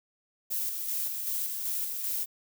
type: noise with tremolo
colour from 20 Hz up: violet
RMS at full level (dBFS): -31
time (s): 0.5-2.26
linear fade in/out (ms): 20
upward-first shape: square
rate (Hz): 2.6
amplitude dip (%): 35
effects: none